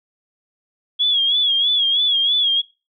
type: tone with vibrato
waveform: sine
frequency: 3339 Hz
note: G#7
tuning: 9 cents sharp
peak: -14 dBFS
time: 0.99-2.62 s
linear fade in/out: 20 ms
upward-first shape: sine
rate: 3.1 Hz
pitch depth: 77 cents each way
effects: noise-tail reverb RT60 0.3 s tail -23 dB re dry